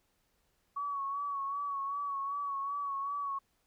sine tone with vibrato, 1123 Hz, C#6, 22 cents sharp, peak -33 dBFS, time 0.76-3.39 s, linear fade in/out 10 ms, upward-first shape sine, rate 2.6 Hz, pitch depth 40 cents each way, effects pink hiss -75 dBFS RMS until 3.66 s

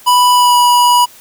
square tone with pitch glide, 987.8 to 974.8 Hz, B5 to B5, 0 to -23 cents, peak -7 dBFS, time 0.06-1.06 s, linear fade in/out 20 ms, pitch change -23 cents, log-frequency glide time 0.33-0.57 s, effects white hiss -40 dBFS RMS until 1.2 s

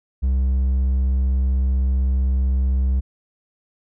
sine tone with hard clipping, 65.41 Hz, C2, in tune, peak -17 dBFS, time 0.22-3.01 s, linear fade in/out 20 ms, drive 3 dB, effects none

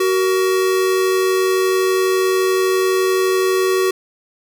square tone pair together, 376.1 / 467.9 Hz, F#4 / A#4, +28 / +6 cents, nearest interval major third, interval 378 cents, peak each -15 / -25 dBFS, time 0-3.91 s, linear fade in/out 5 ms, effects none

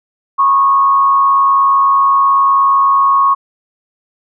sine tone with frequency modulation, 1098 Hz, C#6, 17 cents flat, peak -7 dBFS, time 0.38-3.35 s, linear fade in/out 20 ms, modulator 99 Hz, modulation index 0.51, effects none

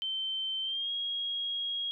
sine tone with pitch glide, 3100 to 3284 Hz, G7 to G#7, -20 to -20 cents, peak -31 dBFS, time 0.02-1.91 s, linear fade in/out 0 ms, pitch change +100 cents, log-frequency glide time 0.62-0.91 s, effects none

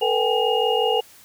sine tone cluster, 443.5 / 489.2 / 770 / 829 / 2852 Hz, A4 / B4 / G5 / G#5 / F7, +14 / -16 / -31 / -3 / +36 cents, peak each -22 / -23 / -25 / -26 / -25 dBFS, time 0.01-1.01 s, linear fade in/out 10 ms, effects white hiss -49 dBFS RMS until 1.24 s

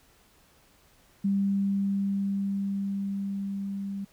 sine tone with level ramp, 197.7 Hz, G3, 15 cents sharp, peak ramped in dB -22 to -31 dBFS, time 1.24-4.05 s, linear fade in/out 10 ms, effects pink hiss -61 dBFS RMS until 4.12 s

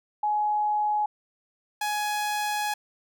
sine / sawtooth tone pair in turn, 841 / 837.4 Hz, G#5 / G#5, +22 / +14 cents, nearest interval unison, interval 8 cents, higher first, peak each -22 dBFS, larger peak neither, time 0.23-1.06 / 1.81-2.74 s, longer second, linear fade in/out 5 ms, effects none

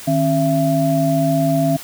sine tone cluster, 155.1 / 270.6 / 672 Hz, D#3 / C#4 / E5, -5 / -42 / +33 cents, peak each -18 dBFS, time 0.07-1.77 s, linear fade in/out 10 ms, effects white hiss -35 dBFS RMS until 1.83 s

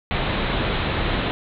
pink low-pass noise, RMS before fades -23 dBFS, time 0.11-1.31 s, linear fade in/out 0 ms, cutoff 4000 Hz, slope 96 dB/octave, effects none

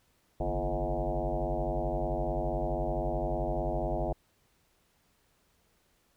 sine tone with frequency modulation, 339.7 Hz, F4, 48 cents flat, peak -28 dBFS, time 0.4-4.13 s, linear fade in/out 5 ms, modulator 95.4 Hz, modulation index 4.4, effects pink hiss -70 dBFS RMS until 6.16 s

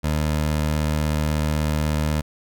20% pulse tone, 76.3 Hz, D#2, 33 cents flat, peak -15 dBFS, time 0.03-2.22 s, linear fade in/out 20 ms, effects none

